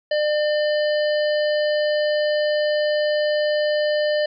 harmonic tone, 600 Hz, D5, 37 cents sharp, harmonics 1 / 3 / 5 / 7 / 8, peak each -18 / -28 / -32 / -35 / -36 dBFS, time 0.11-4.26 s, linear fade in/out 5 ms, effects none

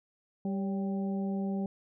harmonic tone with a mistuned harmonic, 196 Hz, G3, in tune, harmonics 1 / 2 / 3 / 4, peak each -30 / -40 / -44 / -45 dBFS, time 0.45-1.66 s, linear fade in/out 2 ms, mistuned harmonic 3, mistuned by -59 cents, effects none

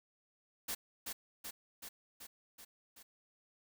white noise with echo, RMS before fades -39 dBFS, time 0.68-0.75 s, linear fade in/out 10 ms, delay 380 ms, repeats 6, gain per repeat -3 dB, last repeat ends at 3.03 s, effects none

